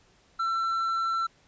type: tone with tanh clipping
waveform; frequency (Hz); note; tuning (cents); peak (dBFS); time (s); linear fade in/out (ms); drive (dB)
triangle; 1344; E6; +33; -26; 0.39-1.27; 10; 9
effects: pink hiss -62 dBFS RMS until 1.47 s + resampled to 16000 Hz